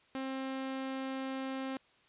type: tone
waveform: sawtooth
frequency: 265.6 Hz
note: C4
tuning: 26 cents sharp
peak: -32 dBFS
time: 0.15-1.77 s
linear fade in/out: 0 ms
effects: white hiss -66 dBFS RMS until 2.08 s + resampled to 8000 Hz